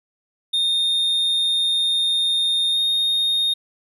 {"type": "tone with pitch glide", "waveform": "triangle", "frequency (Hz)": [3663, 3695], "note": ["A#7", "A#7"], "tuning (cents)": [-31, -16], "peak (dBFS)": -16, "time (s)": [0.53, 3.54], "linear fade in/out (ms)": 10, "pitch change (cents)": 15, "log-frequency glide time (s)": [2.71, 2.78], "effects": []}